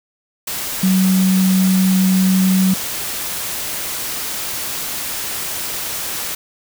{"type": "tone in noise", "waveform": "sine", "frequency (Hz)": 188.1, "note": "F#3", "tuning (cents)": 29, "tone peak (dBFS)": -11, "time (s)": [0.83, 2.74], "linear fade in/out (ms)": 5, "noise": "white", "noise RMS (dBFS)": -24, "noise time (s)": [0.47, 6.35], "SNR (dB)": 10, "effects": []}